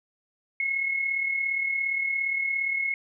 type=tone with amplitude modulation; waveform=sine; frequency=2175 Hz; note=C#7; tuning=33 cents flat; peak=-22 dBFS; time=0.6-2.94 s; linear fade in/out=2 ms; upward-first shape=sine; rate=37.3 Hz; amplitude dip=50%; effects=none